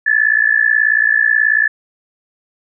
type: tone with amplitude modulation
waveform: sine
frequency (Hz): 1734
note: A6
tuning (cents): -26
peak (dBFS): -6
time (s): 0.06-1.68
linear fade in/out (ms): 10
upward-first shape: sine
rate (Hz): 58.4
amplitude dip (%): 90
effects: none